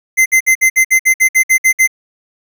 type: tone bursts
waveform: square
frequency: 2069 Hz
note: C7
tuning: 20 cents flat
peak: -7 dBFS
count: 12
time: 0.17-1.876 s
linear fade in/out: 20 ms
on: 89 ms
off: 58 ms
effects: none